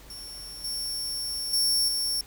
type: tone with level steps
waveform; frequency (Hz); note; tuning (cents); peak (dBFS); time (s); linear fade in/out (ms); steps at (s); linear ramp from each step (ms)
sawtooth; 5460; F8; -40; -36 / -27 / -19 / -23; 0.1-2.21; 2; 0.64 / 1.53 / 1.88; 5
effects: added 50 Hz sine -51 dBFS peak until 2.26 s + pink hiss -51 dBFS RMS until 2.26 s